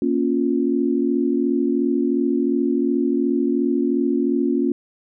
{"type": "tone cluster", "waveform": "sine", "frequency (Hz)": [235.4, 278.2, 352.1], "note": ["A#3", "C#4", "F4"], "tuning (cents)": [17, 6, 14], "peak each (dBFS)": [-22, -20, -22], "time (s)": [0.02, 4.72], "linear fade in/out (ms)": 2, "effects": []}